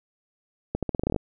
accelerating click train, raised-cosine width 2 ms, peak -12 dBFS, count 11, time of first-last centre 0.75-1.162 s, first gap 77 ms, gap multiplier 0.85, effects none

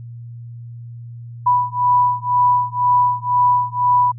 sine beating tone pair, 985 / 987 Hz, B5 / B5, -5 / -1 cents, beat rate 2 Hz, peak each -16 dBFS, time 1.46-4.12 s, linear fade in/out 10 ms, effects added 118 Hz sine -31 dBFS peak until 4.18 s

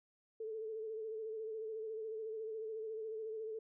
sine tone with vibrato, 439.5 Hz, A4, 2 cents flat, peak -40 dBFS, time 0.4-3.59 s, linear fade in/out 5 ms, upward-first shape sine, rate 14 Hz, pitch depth 40 cents each way, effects none

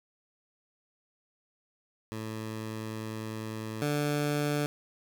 15% pulse tone pair in turn, 110 / 146.83 Hz, A2 / D3, 0 / 0 cents, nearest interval perfect fourth, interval 500 cents, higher second, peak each -29 / -21 dBFS, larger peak second, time 2.12-3.82 / 3.82-4.66 s, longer first, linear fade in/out 0 ms, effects none

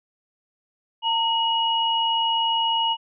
sine tone pair together, 912.8 / 2900 Hz, A#5 / F#7, -37 / -35 cents, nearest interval octave + minor sixth, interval 2002 cents, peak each -22 dBFS, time 1.02-2.97 s, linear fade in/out 50 ms, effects none

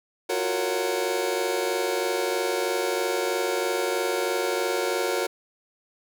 sawtooth chord, Gb major seventh, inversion third, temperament just, 346.9 / 370 / 462.5 / 555 Hz, F4 / Gb4 / Bb4 / Db5, -12 / 0 / -14 / +2 cents, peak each -29 / -24 / -24 / -26 dBFS, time 0.29-5.27 s, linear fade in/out 10 ms, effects none

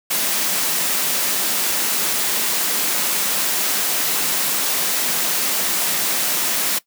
white high-pass noise, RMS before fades -20 dBFS, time 0.1-6.79 s, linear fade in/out 10 ms, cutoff 150 Hz, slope 96 dB/octave, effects noise-tail reverb RT60 0.1 s tail -19 dB re dry

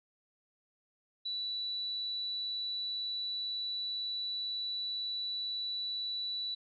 sine tone, 3951 Hz, B7, in tune, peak -34 dBFS, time 1.25-6.55 s, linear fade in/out 10 ms, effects none

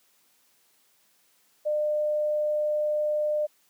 sine tone, 602 Hz, D5, 43 cents sharp, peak -23 dBFS, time 1.65-3.47 s, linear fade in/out 20 ms, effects white hiss -65 dBFS RMS until 3.69 s + high-pass 150 Hz 12 dB/octave

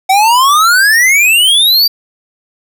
square exponential sweep, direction up, 747 to 4738 Hz, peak -6 dBFS, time 0.09-1.88 s, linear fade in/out 10 ms, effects none

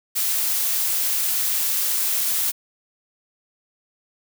blue noise, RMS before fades -22 dBFS, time 0.15-2.52 s, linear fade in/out 20 ms, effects none

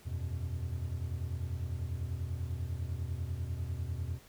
triangle chord, E suspended second, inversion none, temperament equal, 82.41 / 92.5 / 123.47 Hz, E2 / F#2 / B2, 0 / 0 / 0 cents, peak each -35 / -37 / -38 dBFS, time 0.05-4.19 s, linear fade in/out 20 ms, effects pink hiss -59 dBFS RMS until 4.28 s

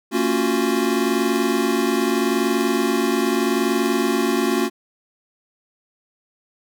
square chord, Gb major seventh, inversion first, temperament equal with one note detuned, 228.4 / 277.2 / 349.2 / 370 Hz, Bb3 / Db4 / F4 / Gb4, -35 / 0 / 0 / 0 cents, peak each -24 dBFS, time 0.11-4.7 s, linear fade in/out 50 ms, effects none

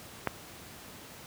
click, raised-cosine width 0.5 ms, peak -12 dBFS, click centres 0.273 s, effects pink hiss -48 dBFS RMS until 1.26 s + high-pass 80 Hz 12 dB/octave

